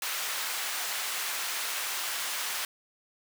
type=high-pass noise; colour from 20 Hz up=pink; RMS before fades=-33 dBFS; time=0.02-2.65 s; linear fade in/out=2 ms; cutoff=1200 Hz; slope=12 dB/octave; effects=none